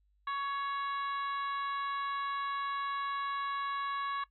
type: harmonic tone with a mistuned harmonic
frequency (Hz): 559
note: C#5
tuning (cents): +14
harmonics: 2 / 3 / 4 / 5 / 6 / 7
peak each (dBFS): -33 / -41 / -48 / -52 / -53 / -49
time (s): 0.27-4.24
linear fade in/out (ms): 5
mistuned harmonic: 4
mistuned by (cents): -25
effects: noise-tail reverb RT60 0.1 s tail -19 dB re dry + added 50 Hz sine -68 dBFS peak until 4.3 s